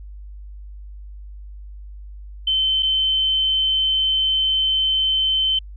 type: tone with dropouts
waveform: sine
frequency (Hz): 3078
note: G7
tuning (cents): -32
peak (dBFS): -16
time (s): 2.47-5.59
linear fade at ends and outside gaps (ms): 5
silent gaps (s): 2.825-2.829
effects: added 50 Hz sine -34 dBFS peak until 5.76 s